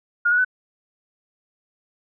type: tone with pitch steps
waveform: sine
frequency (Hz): 1423 / 1462.2 / 1502.4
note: F6 / F#6 / F#6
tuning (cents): +32 / -21 / +26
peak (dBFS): -15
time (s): 0.25-0.448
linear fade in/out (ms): 10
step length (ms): 66
effects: none